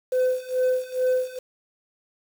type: tone with tremolo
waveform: sine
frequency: 509 Hz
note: C5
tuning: 48 cents flat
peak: -15 dBFS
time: 0.12-1.39 s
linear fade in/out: 5 ms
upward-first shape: sine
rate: 2.3 Hz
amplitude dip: 95%
effects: tanh soft clip ceiling -17 dBFS + 7-bit